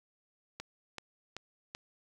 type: click train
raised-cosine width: 0.2 ms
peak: -23 dBFS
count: 4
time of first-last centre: 0.6-1.749 s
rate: 2.61 Hz
effects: 9-bit